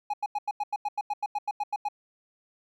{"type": "tone bursts", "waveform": "triangle", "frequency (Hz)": 830.6, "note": "G#5", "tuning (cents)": 0, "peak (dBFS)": -24, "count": 15, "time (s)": [0.1, 1.886], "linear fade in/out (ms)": 5, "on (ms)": 36, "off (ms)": 89, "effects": []}